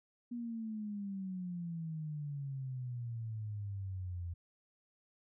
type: exponential sweep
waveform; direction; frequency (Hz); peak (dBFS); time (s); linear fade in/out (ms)
sine; down; 242.3 to 84.9; -38; 0.31-4.34; 10
effects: none